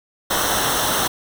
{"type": "noise with comb filter", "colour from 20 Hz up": "pink", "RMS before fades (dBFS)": -20, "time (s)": [0.3, 1.08], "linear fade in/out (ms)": 10, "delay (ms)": 0.42, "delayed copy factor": -0.75, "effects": []}